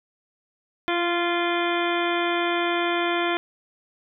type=harmonic tone with a mistuned harmonic; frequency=346.9 Hz; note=F4; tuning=12 cents flat; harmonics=1 / 2 / 3 / 4 / 5 / 6 / 7 / 9 / 10; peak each=-25 / -28 / -30 / -31 / -32 / -33 / -33 / -35 / -35 dBFS; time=0.88-3.37 s; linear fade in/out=0 ms; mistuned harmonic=1; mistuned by=-16 cents; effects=none